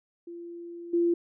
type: tone with level steps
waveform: sine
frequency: 342.9 Hz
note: F4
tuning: 32 cents flat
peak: -38 / -21 dBFS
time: 0.27-1.14 s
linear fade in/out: 5 ms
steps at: 0.93 s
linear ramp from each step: 10 ms
effects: none